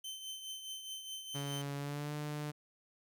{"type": "tone with tremolo", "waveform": "sawtooth", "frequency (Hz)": 3083, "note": "G7", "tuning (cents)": -29, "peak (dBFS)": -37, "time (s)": [0.04, 1.62], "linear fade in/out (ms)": 5, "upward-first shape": "triangle", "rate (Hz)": 4.8, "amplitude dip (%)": 60}
{"type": "tone with pitch glide", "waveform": "sawtooth", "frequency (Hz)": [141.6, 148.9], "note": ["C#3", "D3"], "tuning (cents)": [37, 24], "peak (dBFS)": -34, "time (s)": [1.34, 2.52], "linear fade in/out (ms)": 20, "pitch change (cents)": 87, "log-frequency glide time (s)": [1.77, 2.14]}
{"effects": []}